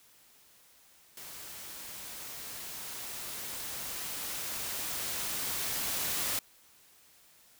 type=noise with level ramp; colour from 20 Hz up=white; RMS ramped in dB=-46 to -32 dBFS; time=1.17-6.39 s; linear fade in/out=2 ms; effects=white hiss -61 dBFS RMS until 7.59 s